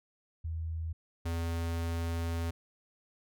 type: tone pair in turn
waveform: sine / square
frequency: 81.2 / 83.68 Hz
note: E2 / E2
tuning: -26 / +27 cents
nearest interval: minor second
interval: 53 cents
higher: second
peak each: -33 / -32 dBFS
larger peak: second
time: 0.44-0.93 / 1.25-2.51 s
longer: second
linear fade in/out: 10 ms
effects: none